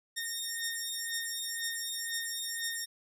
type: beating tone pair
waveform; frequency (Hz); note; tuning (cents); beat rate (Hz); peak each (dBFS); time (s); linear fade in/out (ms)
10% pulse; 1840 / 1842; A#6 / A#6; -23 / -21; 2; -28; 0.16-2.86; 20
effects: none